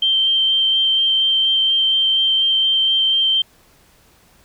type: tone with vibrato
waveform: sine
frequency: 3136 Hz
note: G7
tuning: in tune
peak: -13 dBFS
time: 0.02-3.42 s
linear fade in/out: 5 ms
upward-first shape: sine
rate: 4.2 Hz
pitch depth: 8 cents each way
effects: pink hiss -53 dBFS RMS until 4.44 s